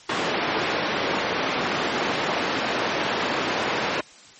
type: band-pass noise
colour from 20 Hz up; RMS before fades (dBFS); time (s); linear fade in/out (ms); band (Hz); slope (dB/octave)
pink; -25; 0.09-4.01; 5; 280 to 3200; 12
effects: white hiss -48 dBFS RMS until 4.39 s + MP3 32 kbps